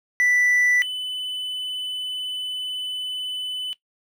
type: tone pair in turn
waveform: triangle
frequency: 1975.5 / 3006 Hz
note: B6 / F#7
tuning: 0 / +27 cents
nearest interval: perfect fifth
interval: 727 cents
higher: second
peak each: -15 / -24 dBFS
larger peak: first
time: 0.2-0.82 / 0.82-3.73 s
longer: second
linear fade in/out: 0 ms
effects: noise-tail reverb RT60 0.1 s tail -17 dB re dry